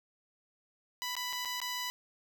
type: tone with dropouts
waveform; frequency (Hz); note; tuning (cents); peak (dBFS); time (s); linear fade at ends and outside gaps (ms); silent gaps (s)
10% pulse; 991; B5; +6; -26; 1.02-1.9; 0; 1.153-1.166 / 1.327-1.331 / 1.449-1.455 / 1.602-1.616
effects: none